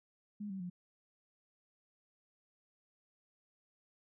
sine tone with pitch steps, 207.1 / 192.12 / 178.22 Hz, G#3 / G3 / F3, -5 / -35 / +35 cents, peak -39 dBFS, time 0.4-0.7 s, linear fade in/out 10 ms, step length 100 ms, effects none

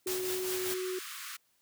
sine tone, 370 Hz, F#4, in tune, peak -33 dBFS, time 0.06-0.99 s, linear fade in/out 5 ms
white noise with tremolo, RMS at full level -35 dBFS, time 0.07-0.74 s, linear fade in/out 0 ms, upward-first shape triangle, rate 5.1 Hz, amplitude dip 55%
pink high-pass noise, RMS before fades -43 dBFS, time 0.51-1.37 s, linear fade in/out 10 ms, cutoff 1100 Hz, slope 96 dB/octave
effects white hiss -72 dBFS RMS until 1.61 s + high-pass 60 Hz 12 dB/octave

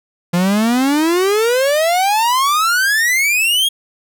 45% pulse exponential sweep, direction up, 170.5 to 3322 Hz, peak -12 dBFS, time 0.33-3.69 s, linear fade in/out 10 ms, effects none

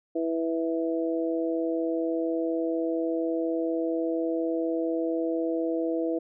harmonic tone, 164.2 Hz, E3, 6 cents flat, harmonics 2 / 3 / 4, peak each -27 / -30 / -33 dBFS, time 0.15-6.19 s, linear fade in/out 10 ms, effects none

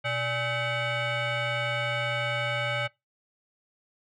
sine tone with frequency modulation, 830.6 Hz, G#5, in tune, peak -24 dBFS, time 0.04-2.88 s, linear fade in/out 20 ms, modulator 707 Hz, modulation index 2.9, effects noise-tail reverb RT60 0.2 s tail -22 dB re dry + tanh soft clip ceiling -24 dBFS

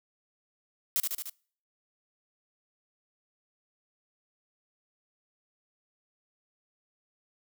blue noise with echo, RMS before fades -27 dBFS, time 0.96-1 s, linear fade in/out 0 ms, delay 74 ms, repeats 4, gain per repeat -3 dB, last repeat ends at 1.296 s, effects noise-tail reverb RT60 0.5 s tail -25 dB re dry

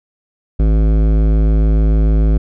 sine tone with hard clipping, 53.4 Hz, G#1, 49 cents sharp, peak -11 dBFS, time 0.59-2.38 s, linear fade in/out 10 ms, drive 15 dB, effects none

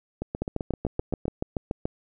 two click trains, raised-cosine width 2 ms, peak -16 / -13 dBFS, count 9 / 11, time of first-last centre 0.22-1.255 / 0.42-1.855 s, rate 7.73 / 6.97 Hz, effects none

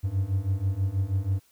triangle beating tone pair, 93.2 / 99.4 Hz, F#2 / G2, +13 / +25 cents, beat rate 6.2 Hz, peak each -26 / -24 dBFS, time 0.03-1.4 s, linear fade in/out 20 ms, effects white hiss -63 dBFS RMS until 1.51 s

